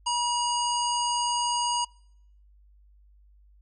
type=harmonic tone with a mistuned harmonic; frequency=961 Hz; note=B5; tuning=48 cents flat; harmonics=1 / 3 / 5 / 7 / 9; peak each=-26 / -31 / -33 / -34 / -36 dBFS; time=0.06-1.85 s; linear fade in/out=10 ms; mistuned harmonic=7; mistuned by=-34 cents; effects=noise-tail reverb RT60 0.7 s tail -25 dB re dry + added 50 Hz sine -54 dBFS peak until 3.61 s